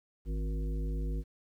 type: harmonic tone with a mistuned harmonic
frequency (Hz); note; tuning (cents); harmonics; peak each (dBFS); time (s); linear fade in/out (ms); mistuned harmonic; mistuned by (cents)
52.4; G#1; +16; 1 / 3 / 5 / 7 / 9; -31 / -41 / -45 / -48 / -50; 0.25-1.24; 50; 7; -37
effects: 11-bit